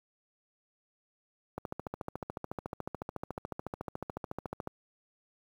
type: click train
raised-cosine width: 1 ms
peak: -22 dBFS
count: 44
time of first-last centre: 1.58-4.674 s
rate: 13.9 Hz
effects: high-pass 60 Hz 12 dB/octave + 9-bit